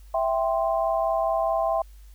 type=chord; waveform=sine; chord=C major; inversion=first; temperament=equal; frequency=659.3 / 784 / 1046.5 Hz; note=E5 / G5 / C6; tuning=0 / 0 / 0 cents; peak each=-23 / -27 / -29 dBFS; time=0.14-1.82 s; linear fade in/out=5 ms; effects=added 50 Hz sine -44 dBFS peak until 2.14 s + white hiss -61 dBFS RMS until 2.14 s